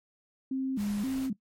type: tone with vibrato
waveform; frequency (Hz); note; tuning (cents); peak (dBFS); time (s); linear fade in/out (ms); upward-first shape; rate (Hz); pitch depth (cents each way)
sine; 233.1; A#3; 0; -28; 0.51-1.33; 5; square; 1.9; 220
type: noise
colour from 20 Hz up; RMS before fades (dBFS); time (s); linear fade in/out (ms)
pink; -45; 0.76-1.3; 50
effects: noise-tail reverb RT60 0.1 s tail -19 dB re dry + MP3 64 kbps